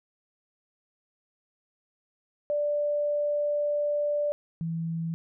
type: tone pair in turn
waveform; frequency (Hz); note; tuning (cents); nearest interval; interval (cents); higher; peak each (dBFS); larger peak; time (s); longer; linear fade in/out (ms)
sine; 587.3 / 164.81; D5 / E3; 0 / 0; octave + minor seventh; 2200; first; -24 / -28; first; 2.5-4.32 / 4.61-5.14; first; 0
effects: none